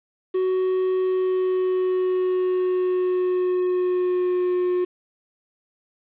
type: tone with pitch glide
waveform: triangle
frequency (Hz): 372.5 to 360.4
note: F#4 to F#4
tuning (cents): +12 to -45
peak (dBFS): -17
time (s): 0.34-4.85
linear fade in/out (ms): 10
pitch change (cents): -57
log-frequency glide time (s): 0.97-4.64
effects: resampled to 8000 Hz + 8-bit